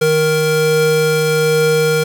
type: tone pair together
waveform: square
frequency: 155.56 / 467.9 Hz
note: D#3 / A#4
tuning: 0 / +6 cents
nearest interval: octave + perfect fifth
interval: 1906 cents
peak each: -19 / -13 dBFS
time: 0.01-2.04 s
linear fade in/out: 10 ms
effects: none

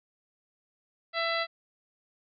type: harmonic tone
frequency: 667 Hz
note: E5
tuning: 20 cents sharp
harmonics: 1 / 2 / 3 / 4 / 5 / 6 / 7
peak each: -32 / -33 / -32 / -39 / -39 / -37 / -40 dBFS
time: 1.13-1.47 s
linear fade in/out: 50 ms
effects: none

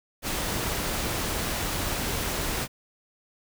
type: noise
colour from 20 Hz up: pink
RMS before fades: -29 dBFS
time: 0.22-2.68 s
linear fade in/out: 50 ms
effects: none

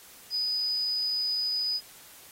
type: tone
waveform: sine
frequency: 4978 Hz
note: D#8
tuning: in tune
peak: -26 dBFS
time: 0.3-1.81 s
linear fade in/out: 50 ms
effects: white hiss -51 dBFS RMS until 2.31 s + AAC 48 kbps

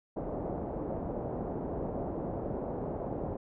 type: low-pass noise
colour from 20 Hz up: white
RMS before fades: -36 dBFS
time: 0.16-3.37 s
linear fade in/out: 10 ms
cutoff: 660 Hz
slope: 24 dB/octave
effects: none

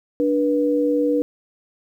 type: tone pair together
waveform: sine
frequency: 293.7 / 485.6 Hz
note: D4 / B4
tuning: 0 / -29 cents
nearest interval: major sixth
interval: 871 cents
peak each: -19 dBFS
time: 0.2-1.22 s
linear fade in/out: 0 ms
effects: 9-bit

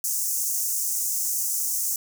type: high-pass noise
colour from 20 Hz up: pink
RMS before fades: -26 dBFS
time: 0.04-1.96 s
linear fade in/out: 2 ms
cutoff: 6000 Hz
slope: 48 dB/octave
effects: none

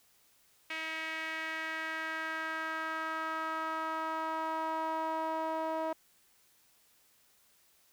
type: tone with band-pass filter sweep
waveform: sawtooth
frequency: 319.7 Hz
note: D#4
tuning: 47 cents sharp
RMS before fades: -36 dBFS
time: 0.7-5.93 s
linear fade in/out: 5 ms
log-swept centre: 2300 to 780 Hz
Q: 2.9
effects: white hiss -67 dBFS RMS until 7.92 s

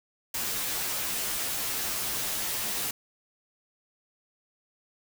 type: noise with comb filter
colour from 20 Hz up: white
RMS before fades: -31 dBFS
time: 0.34-2.91 s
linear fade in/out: 5 ms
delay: 12 ms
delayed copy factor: -0.75
effects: none

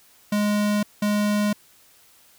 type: tone pair in turn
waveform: square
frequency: 207.7 / 207.7 Hz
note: G#3 / G#3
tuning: 0 / 0 cents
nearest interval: unison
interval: 0 cents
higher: neither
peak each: -20 dBFS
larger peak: neither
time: 0.32-0.83 / 1.02-1.53 s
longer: neither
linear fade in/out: 5 ms
effects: white hiss -55 dBFS RMS until 2.38 s

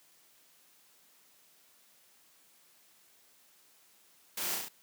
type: noise with echo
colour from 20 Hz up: white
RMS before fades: -37 dBFS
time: 4.37-4.55 s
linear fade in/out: 5 ms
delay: 34 ms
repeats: 4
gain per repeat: -2 dB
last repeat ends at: 4.686 s
effects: white hiss -64 dBFS RMS until 4.82 s + high-pass 150 Hz 12 dB/octave

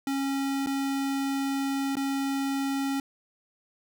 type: tone with dropouts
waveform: square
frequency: 274 Hz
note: C#4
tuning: 20 cents flat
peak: -27 dBFS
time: 0.07-3 s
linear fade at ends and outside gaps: 2 ms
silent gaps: 0.662-0.67 / 1.955-1.968 s
effects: none

